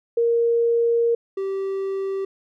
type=tone pair in turn; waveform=sine / triangle; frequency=467 / 388.3 Hz; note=A#4 / G4; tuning=+3 / -16 cents; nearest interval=minor third; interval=319 cents; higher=first; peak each=-16 / -21 dBFS; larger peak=first; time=0.17-1.15 / 1.37-2.25 s; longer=first; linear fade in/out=5 ms; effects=none